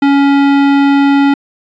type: tone with hard clipping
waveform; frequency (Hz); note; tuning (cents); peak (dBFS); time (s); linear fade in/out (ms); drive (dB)
sine; 279.9; C#4; +17; -8; 0.02-1.34; 5; 17
effects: resampled to 16000 Hz